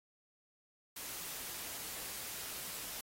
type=noise; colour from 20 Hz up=white; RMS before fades=-44 dBFS; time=0.96-3.01 s; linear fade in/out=5 ms; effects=AAC 48 kbps